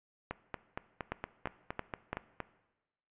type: two click trains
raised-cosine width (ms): 0.5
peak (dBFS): -19 / -21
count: 4 / 10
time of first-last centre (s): 1.12-2.13 / 0.31-2.403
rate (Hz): 2.97 / 4.3
effects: noise-tail reverb RT60 1.0 s tail -17 dB re dry + resampled to 8000 Hz